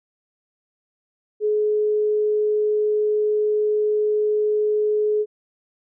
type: tone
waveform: sine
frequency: 423.4 Hz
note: G#4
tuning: 33 cents sharp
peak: -17 dBFS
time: 1.4-5.26 s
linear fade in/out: 50 ms
effects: none